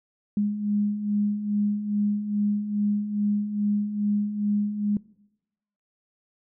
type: beating tone pair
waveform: sine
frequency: 204.8 / 207.2 Hz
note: G#3 / G#3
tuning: -24 / -4 cents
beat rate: 2.4 Hz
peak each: -30 / -23 dBFS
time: 0.37-4.97 s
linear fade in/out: 2 ms
effects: noise-tail reverb RT60 0.9 s tail -22 dB re dry